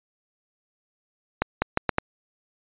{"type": "accelerating click train", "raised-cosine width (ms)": 0.5, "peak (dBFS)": -5, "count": 5, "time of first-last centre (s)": [1.42, 1.984], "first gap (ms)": 200, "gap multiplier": 0.77, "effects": ["resampled to 8000 Hz"]}